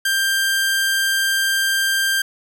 sawtooth tone, 1584 Hz, G6, 18 cents sharp, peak -13 dBFS, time 0.05-2.22 s, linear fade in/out 5 ms, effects none

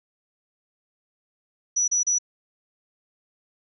sine tone bursts, 5890 Hz, F#8, 9 cents flat, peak -19 dBFS, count 3, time 1.76-2.186 s, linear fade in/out 10 ms, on 120 ms, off 33 ms, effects none

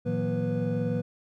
triangle tone cluster, 113.3 / 159.1 / 179.9 / 238.5 / 493.7 Hz, A#2 / D#3 / F#3 / A#3 / B4, -49 / +39 / -48 / +40 / -1 cents, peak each -30 dBFS, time 0.05-1.02 s, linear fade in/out 20 ms, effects none

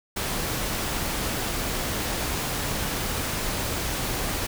pink noise, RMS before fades -28 dBFS, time 0.16-4.47 s, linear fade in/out 10 ms, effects none

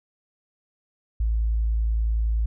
sine tone, 55.3 Hz, A1, 9 cents sharp, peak -19 dBFS, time 1.2-2.46 s, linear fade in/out 5 ms, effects tanh soft clip ceiling -15 dBFS

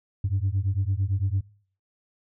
sine beating tone pair, 92.9 / 101.8 Hz, F#2 / G#2, +7 / -34 cents, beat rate 8.9 Hz, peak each -24 dBFS, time 0.24-1.41 s, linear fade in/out 5 ms, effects noise-tail reverb RT60 0.5 s tail -23 dB re dry + tanh soft clip ceiling -18 dBFS

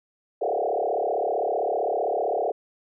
sine tone with frequency modulation, 581 Hz, D5, 19 cents flat, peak -22 dBFS, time 0.41-2.52 s, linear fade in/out 10 ms, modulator 35.5 Hz, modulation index 5.1, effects none

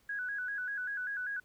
sine tone with vibrato, 1568 Hz, G6, in tune, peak -34 dBFS, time 0.09-1.4 s, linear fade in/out 5 ms, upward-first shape square, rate 5.1 Hz, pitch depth 88 cents each way, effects pink hiss -69 dBFS RMS until 1.44 s

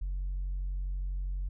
sine tone, 46.16 Hz, F#1, 3 cents flat, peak -29 dBFS, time 0.01-1.49 s, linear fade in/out 10 ms, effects tanh soft clip ceiling -29 dBFS

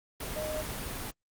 sine tone in noise, 616 Hz, D#5, 17 cents flat, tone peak -33 dBFS, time 0.36-0.62 s, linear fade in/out 5 ms, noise pink, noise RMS -37 dBFS, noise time 0.2-1.11 s, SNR +1 dB, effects Opus 24 kbps

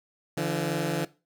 15% pulse tone pair together, 146.8 / 169.76 Hz, D3 / F3, 0 / -49 cents, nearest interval minor third, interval 251 cents, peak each -23 / -23 dBFS, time 0.37-1.05 s, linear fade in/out 5 ms, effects noise-tail reverb RT60 0.3 s tail -19 dB re dry

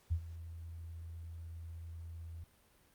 sine tone with ADSR envelope, 83 Hz, E2, 12 cents sharp, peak -28 dBFS, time 0.1-2.44 s, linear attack 21 ms, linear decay 74 ms, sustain -16 dB, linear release 4 ms, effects pink hiss -68 dBFS RMS until 2.94 s + Opus 48 kbps

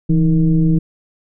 sine tone with frequency modulation, 164.5 Hz, E3, 3 cents flat, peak -10 dBFS, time 0.09-0.79 s, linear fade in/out 10 ms, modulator 151 Hz, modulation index 0.83, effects none

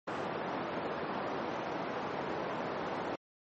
white band-pass noise, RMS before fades -37 dBFS, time 0.07-3.16 s, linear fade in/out 10 ms, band 190 to 870 Hz, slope 12 dB/octave, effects MP3 32 kbps

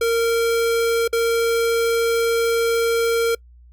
square tone with dropouts, 461.8 Hz, A#4, 16 cents flat, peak -17 dBFS, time 0.01-3.35 s, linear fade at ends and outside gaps 5 ms, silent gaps 1.078-1.128 s, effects noise-tail reverb RT60 0.1 s tail -26 dB re dry + added 60 Hz sine -44 dBFS peak until 3.72 s

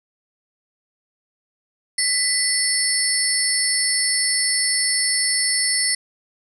sine tone cluster, 1992 / 4430 / 5300 / 8860 / 10620 Hz, B6 / C#8 / E8 / C#9 / E9, +14 / -2 / +9 / -2 / +12 cents, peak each -24 dBFS, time 1.98-5.95 s, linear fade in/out 5 ms, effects none

